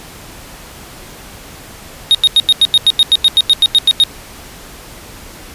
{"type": "tone bursts", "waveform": "triangle", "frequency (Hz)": 3729, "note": "A#7", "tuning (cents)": 0, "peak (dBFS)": -3, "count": 16, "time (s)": [2.11, 4.037], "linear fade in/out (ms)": 0, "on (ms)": 37, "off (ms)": 89, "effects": ["pink hiss -34 dBFS RMS until 5.54 s", "resampled to 32000 Hz"]}